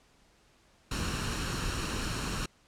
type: noise with comb filter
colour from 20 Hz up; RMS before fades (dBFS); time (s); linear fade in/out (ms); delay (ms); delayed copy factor
pink; -33; 0.91-2.46; 5; 0.72; +0.55
effects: pink hiss -64 dBFS RMS until 2.67 s + low-pass 8000 Hz 12 dB/octave